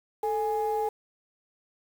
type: tone pair together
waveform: sine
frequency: 439.1 / 829 Hz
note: A4 / G#5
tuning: -4 / -3 cents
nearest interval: major seventh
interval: 1101 cents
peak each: -27 dBFS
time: 0.23-0.89 s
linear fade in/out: 5 ms
effects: tanh soft clip ceiling -19 dBFS + 8-bit